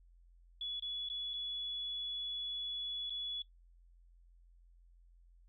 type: tone with dropouts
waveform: sine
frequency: 3403 Hz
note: G#7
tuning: 41 cents sharp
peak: -38 dBFS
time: 0.61-3.42 s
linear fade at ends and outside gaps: 2 ms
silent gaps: 0.797-0.823 / 1.088-1.099 / 1.335-1.338 / 3.097-3.104 s
effects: noise-tail reverb RT60 0.1 s tail -17 dB re dry + added 43 Hz sine -60 dBFS peak until 5.48 s